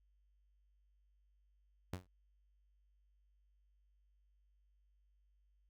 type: tone with exponential decay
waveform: sawtooth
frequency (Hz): 91.2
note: F#2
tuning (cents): -24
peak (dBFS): -33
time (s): 1.93-2.07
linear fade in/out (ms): 5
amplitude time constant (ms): 30
effects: added 50 Hz sine -70 dBFS peak until 5.69 s